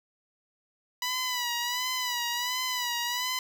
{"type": "tone with vibrato", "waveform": "10% pulse", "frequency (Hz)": 984, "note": "B5", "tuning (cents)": -7, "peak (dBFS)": -20, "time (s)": [1.02, 3.39], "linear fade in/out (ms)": 2, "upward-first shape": "sine", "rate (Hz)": 1.4, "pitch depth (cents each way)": 61, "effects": []}